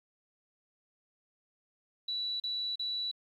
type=tone bursts; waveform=sine; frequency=3942 Hz; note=B7; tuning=4 cents flat; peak=-32 dBFS; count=3; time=2.08-3.114 s; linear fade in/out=5 ms; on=320 ms; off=37 ms; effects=11-bit